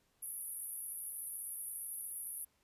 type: band-pass noise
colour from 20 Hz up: white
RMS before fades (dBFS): -44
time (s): 0.22-2.45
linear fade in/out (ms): 10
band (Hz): 10000 to 12000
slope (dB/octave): 96
effects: pink hiss -75 dBFS RMS until 2.63 s + resampled to 32000 Hz